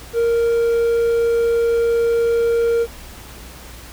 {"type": "tone", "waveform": "triangle", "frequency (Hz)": 465.5, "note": "A#4", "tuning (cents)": -2, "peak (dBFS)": -12, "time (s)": [0.13, 2.87], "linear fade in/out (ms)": 50, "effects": ["added 60 Hz sine -39 dBFS peak until 3.92 s", "pink hiss -39 dBFS RMS until 3.92 s"]}